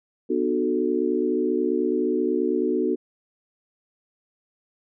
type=chord; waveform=sine; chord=B minor seventh; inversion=none; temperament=equal with one note detuned; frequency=246.9 / 301.4 / 370 / 440 Hz; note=B3 / D4 / F#4 / A4; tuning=0 / +45 / 0 / 0 cents; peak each=-27 / -26 / -24 / -27 dBFS; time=0.29-2.96 s; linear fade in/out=20 ms; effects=none